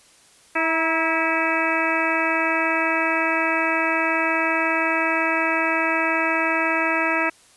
harmonic tone with a mistuned harmonic, 325.5 Hz, E4, 22 cents flat, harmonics 1 / 2 / 3 / 4 / 5 / 6 / 7 / 8, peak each -27 / -27 / -27 / -27 / -27 / -27 / -27 / -27 dBFS, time 0.55-7.3 s, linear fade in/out 10 ms, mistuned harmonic 3, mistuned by -38 cents, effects white hiss -53 dBFS RMS until 7.56 s + resampled to 24000 Hz

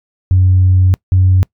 sine tone pair in turn, 92.5 / 92.9 Hz, F#2 / F#2, 0 / +7 cents, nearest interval unison, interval 7 cents, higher second, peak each -5 dBFS, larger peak neither, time 0.31-0.94 / 1.12-1.43 s, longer first, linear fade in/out 0 ms, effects noise-tail reverb RT60 0.1 s tail -26 dB re dry + tanh soft clip ceiling -2 dBFS

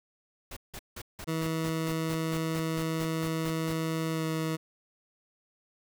pink noise bursts, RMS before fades -41 dBFS, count 15, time 0.51-3.73 s, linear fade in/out 5 ms, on 56 ms, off 170 ms
20% pulse tone with pitch glide, 161.3 to 159.72 Hz, E3 to D#3, -37 to +46 cents, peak -24 dBFS, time 1.27-4.57 s, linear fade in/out 20 ms, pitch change -17 cents, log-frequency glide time 4.12-4.24 s
effects none

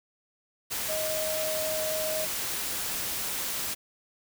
sine tone in noise, 626 Hz, D#5, 10 cents sharp, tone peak -30 dBFS, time 0.88-2.26 s, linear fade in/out 20 ms, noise white, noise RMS -32 dBFS, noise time 0.7-3.75 s, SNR -1 dB, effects none

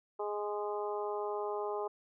harmonic tone with a mistuned harmonic, 207.7 Hz, G#3, in tune, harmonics 2 / 3 / 4 / 5 / 6, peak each -36 / -42 / -40 / -43 / -47 dBFS, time 0.19-1.88 s, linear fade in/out 10 ms, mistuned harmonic 6, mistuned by -18 cents, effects none

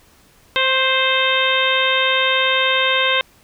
harmonic tone with a mistuned harmonic, 523.3 Hz, C5, in tune, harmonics 1 / 2 / 3 / 4 / 5 / 6 / 7, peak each -22 / -22 / -22 / -22 / -22 / -22 / -22 dBFS, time 0.56-3.21 s, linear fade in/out 0 ms, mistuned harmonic 2, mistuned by +22 cents, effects pink hiss -52 dBFS RMS until 3.43 s

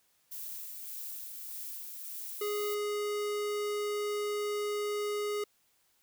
violet noise with tremolo, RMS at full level -41 dBFS, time 0.31-2.75 s, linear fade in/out 10 ms, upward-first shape sine, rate 1.7 Hz, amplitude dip 30%
square tone, 415.3 Hz, G#4, in tune, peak -32 dBFS, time 2.41-5.44 s, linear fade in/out 5 ms
effects white hiss -71 dBFS RMS until 6.02 s

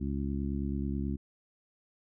harmonic tone, 69.3 Hz, C#2, in tune, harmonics 1 / 2 / 3 / 4 / 5, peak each -34 / -38 / -35 / -38 / -43 dBFS, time 0-1.17 s, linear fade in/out 20 ms, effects none

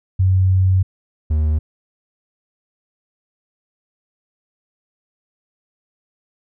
sine / triangle tone pair in turn, 93.8 / 76.95 Hz, F#2 / D#2, +24 / -19 cents, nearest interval minor third, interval 343 cents, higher first, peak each -11 / -12 dBFS, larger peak first, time 0.19-0.83 / 1.3-1.59 s, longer first, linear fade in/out 10 ms, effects none

